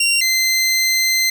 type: tone pair in turn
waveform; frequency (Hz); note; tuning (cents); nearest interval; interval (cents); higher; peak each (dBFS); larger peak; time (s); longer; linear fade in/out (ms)
20% pulse; 2761 / 2068; F7 / C7; -20 / -21; perfect fourth; 501; first; -9; neither; 0-0.21 / 0.21-1.3; second; 5
effects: none